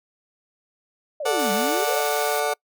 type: exponential two-way sweep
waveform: sine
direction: down then up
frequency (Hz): 640 to 190.6 to 640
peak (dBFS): -26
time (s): 1.2-2.01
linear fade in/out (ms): 5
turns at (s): 1.52
type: chord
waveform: 30% pulse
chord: D major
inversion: second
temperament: just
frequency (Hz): 440.5 / 587.3 / 734.2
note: A4 / D5 / F#5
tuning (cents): +2 / 0 / -14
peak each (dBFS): -23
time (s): 1.25-2.54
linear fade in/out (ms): 10
type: high-pass noise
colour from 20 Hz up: white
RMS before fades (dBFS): -33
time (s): 1.39-2.4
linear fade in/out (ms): 5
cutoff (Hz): 1000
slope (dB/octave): 96
effects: noise-tail reverb RT60 0.1 s tail -26 dB re dry